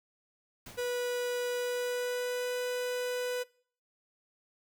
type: noise with exponential decay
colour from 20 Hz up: pink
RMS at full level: -44 dBFS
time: 0.66-1.07 s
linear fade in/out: 5 ms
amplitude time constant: 88 ms
type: tone with pitch glide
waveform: 45% pulse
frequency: 490 to 496 Hz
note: B4 to B4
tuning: -14 to +7 cents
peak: -31 dBFS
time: 0.77-3.44 s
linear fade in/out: 20 ms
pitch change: +21 cents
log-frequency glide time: 1.5-2.54 s
effects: noise-tail reverb RT60 0.5 s tail -23 dB re dry